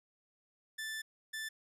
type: tone bursts at uneven times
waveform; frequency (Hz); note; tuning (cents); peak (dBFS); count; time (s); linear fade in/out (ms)
sawtooth; 1760; A6; 0; -35; 2; 0.78-1.02 / 1.33-1.49; 10
effects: resampled to 32000 Hz